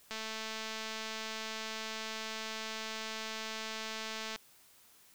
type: click train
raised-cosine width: 0.2 ms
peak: -23 dBFS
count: 936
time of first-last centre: 0.11-4.36 s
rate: 220 Hz
effects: white hiss -62 dBFS RMS until 5.14 s